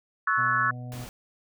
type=chord; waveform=sine; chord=F# minor seventh; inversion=second; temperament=equal with one note detuned; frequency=1108.7 / 1318.5 / 1480 / 1714.8 Hz; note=C#6 / E6 / F#6 / A6; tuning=0 / 0 / 0 / -45 cents; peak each=-27 dBFS; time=0.27-0.71 s; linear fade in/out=5 ms
type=harmonic tone; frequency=123.47 Hz; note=B2; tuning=in tune; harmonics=1 / 2 / 4 / 5 / 6; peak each=-35 / -43 / -53 / -50 / -50 dBFS; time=0.37-1.06 s; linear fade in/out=20 ms
type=noise; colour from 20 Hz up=pink; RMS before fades=-43 dBFS; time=0.92-1.09 s; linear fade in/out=0 ms
effects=none